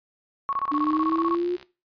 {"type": "tone bursts", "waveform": "sine", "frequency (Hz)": 1108.7, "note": "C#6", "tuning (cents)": 0, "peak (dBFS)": -22, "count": 14, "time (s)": [0.49, 1.347], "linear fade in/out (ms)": 0, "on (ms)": 38, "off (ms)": 25}
{"type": "exponential sweep", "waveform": "sine", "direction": "up", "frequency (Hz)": [293.7, 359.1], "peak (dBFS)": -22, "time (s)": [0.71, 1.57], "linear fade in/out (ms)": 20}
{"type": "click train", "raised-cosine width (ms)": 0.2, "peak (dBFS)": -27, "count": 61, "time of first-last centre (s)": [0.72, 1.628], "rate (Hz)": 66.1}
{"effects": ["noise-tail reverb RT60 0.3 s tail -18 dB re dry", "resampled to 11025 Hz"]}